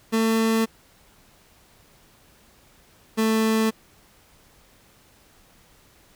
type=tone pair in turn; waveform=30% pulse; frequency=224 / 221 Hz; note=A3 / A3; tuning=+31 / +8 cents; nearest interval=unison; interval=23 cents; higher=first; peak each=-16 dBFS; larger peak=neither; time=0.12-0.66 / 3.17-3.71 s; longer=neither; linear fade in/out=20 ms; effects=pink hiss -56 dBFS RMS until 6.15 s